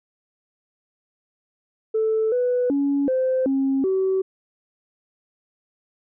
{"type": "tone with pitch steps", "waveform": "sine", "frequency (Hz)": [439.8, 494.8, 281.2, 518, 270.2, 380.4], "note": ["A4", "B4", "C#4", "C5", "C#4", "F#4"], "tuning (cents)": [-1, 3, 25, -17, -44, 48], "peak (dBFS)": -17, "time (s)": [1.94, 4.22], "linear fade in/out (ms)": 10, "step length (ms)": 380, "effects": ["tanh soft clip ceiling -14 dBFS"]}